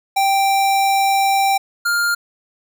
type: tone pair in turn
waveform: square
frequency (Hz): 784 / 1404.6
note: G5 / F6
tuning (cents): 0 / +10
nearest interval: minor seventh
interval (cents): 1010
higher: second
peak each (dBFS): -14 / -16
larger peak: first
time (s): 0.16-1.58 / 1.85-2.15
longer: first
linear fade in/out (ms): 10
effects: none